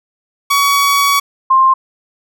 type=tone pair in turn; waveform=sawtooth / sine; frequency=1128 / 1055.3 Hz; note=C#6 / C6; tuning=+30 / +14 cents; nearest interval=minor second; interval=116 cents; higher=first; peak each=-6 dBFS; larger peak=neither; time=0.5-1.2 / 1.5-1.74 s; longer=first; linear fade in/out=10 ms; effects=none